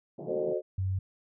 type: band-pass noise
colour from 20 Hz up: pink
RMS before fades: -41 dBFS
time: 0.18-0.54 s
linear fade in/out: 10 ms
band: 140 to 740 Hz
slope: 48 dB/octave
type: chord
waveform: sine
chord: F# diminished seventh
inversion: none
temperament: equal with one note detuned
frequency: 370 / 440 / 523.3 / 607.3 Hz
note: F#4 / A4 / C5 / Eb5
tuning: 0 / 0 / 0 / -42 cents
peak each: -32 / -34 / -34 / -33 dBFS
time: 0.26-0.62 s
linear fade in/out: 50 ms
type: tone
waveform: sine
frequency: 94.8 Hz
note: F#2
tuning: 43 cents sharp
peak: -27 dBFS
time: 0.78-0.99 s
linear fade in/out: 5 ms
effects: none